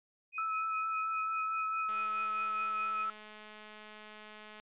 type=tone with tremolo; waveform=sine; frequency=2500 Hz; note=D#7; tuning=8 cents sharp; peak=-37 dBFS; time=0.32-3.06 s; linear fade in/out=50 ms; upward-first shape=triangle; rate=4.9 Hz; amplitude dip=90%
type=tone with vibrato; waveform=sine; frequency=1307 Hz; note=E6; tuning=15 cents flat; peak=-32 dBFS; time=0.38-3.1 s; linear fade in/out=2 ms; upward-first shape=sine; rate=4.5 Hz; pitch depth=15 cents each way
type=click train; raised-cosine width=0.3 ms; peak=-35 dBFS; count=578; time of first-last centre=1.89-4.599 s; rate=213 Hz
effects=resampled to 8000 Hz